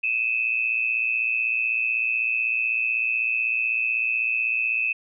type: tone pair together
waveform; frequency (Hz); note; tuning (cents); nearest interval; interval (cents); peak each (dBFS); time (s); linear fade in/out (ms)
sine; 2521 / 2637; D#7 / E7; +22 / 0; minor second; 78; -24; 0.03-4.93; 10
effects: none